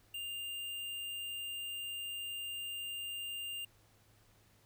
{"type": "tone", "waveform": "square", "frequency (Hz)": 2801, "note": "F7", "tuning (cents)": 4, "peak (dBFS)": -40, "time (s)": [0.14, 3.65], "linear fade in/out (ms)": 5, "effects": ["added 105 Hz sine -68 dBFS peak until 4.65 s", "pink hiss -68 dBFS RMS until 4.65 s"]}